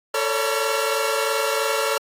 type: tone cluster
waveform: sawtooth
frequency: 443.6 / 553 / 576 / 966 / 1369 Hz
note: A4 / C#5 / D5 / B5 / F6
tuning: +14 / -4 / -34 / -39 / -35 cents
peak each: -21 / -22 / -25 / -28 / -23 dBFS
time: 0.14-1.98 s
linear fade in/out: 5 ms
effects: AAC 48 kbps